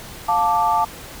sine chord, D minor, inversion first, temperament just, 704.8 / 881 / 1174.7 Hz, F5 / A5 / D6, +16 / +2 / 0 cents, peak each -22 / -17 / -21 dBFS, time 0.28-0.85 s, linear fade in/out 10 ms, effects pink hiss -37 dBFS RMS until 1.2 s

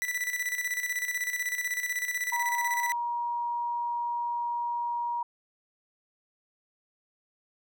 45% pulse tone with tremolo, 1974 Hz, B6, 1 cent flat, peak -27 dBFS, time 0.02-2.92 s, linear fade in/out 0 ms, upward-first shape square, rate 16 Hz, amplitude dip 60%
sine tone, 951 Hz, A#5, 34 cents sharp, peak -28 dBFS, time 2.32-5.23 s, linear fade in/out 5 ms
effects none

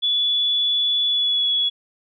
sine tone with pitch glide, 3431 to 3376 Hz, A7 to G#7, -44 to +28 cents, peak -17 dBFS, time 0.02-1.7 s, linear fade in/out 20 ms, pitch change -28 cents, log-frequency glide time 1.07-1.49 s, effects none

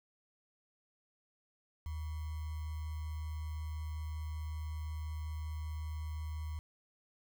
sine tone with sample-and-hold, 77.7 Hz, D#2, 2 cents flat, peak -37 dBFS, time 1.86-6.59 s, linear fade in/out 0 ms, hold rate 1050 Hz, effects none

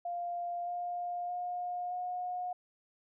sine tone with pitch steps, 698.5 / 706.2 / 714 / 721.9 Hz, F5 / F5 / F5 / F#5, 0 / +19 / +38 / -43 cents, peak -34 dBFS, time 0.05-2.53 s, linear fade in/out 5 ms, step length 620 ms, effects none

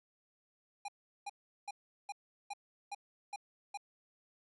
square tone bursts, 811 Hz, G#5, 41 cents flat, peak -40 dBFS, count 8, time 0.85-3.774 s, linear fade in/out 5 ms, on 33 ms, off 380 ms, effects resampled to 24000 Hz

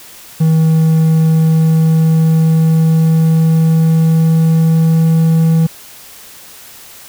triangle tone with pitch glide, 160.1 to 162.52 Hz, D#3 to E3, +50 to -24 cents, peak -5 dBFS, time 0.4-5.67 s, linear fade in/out 10 ms, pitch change +26 cents, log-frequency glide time 1.14-5.53 s, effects white hiss -36 dBFS RMS until 7.08 s

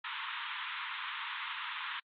pink band-pass noise, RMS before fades -40 dBFS, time 0.04-2 s, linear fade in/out 5 ms, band 930 to 3700 Hz, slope 96 dB/octave, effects AAC 48 kbps

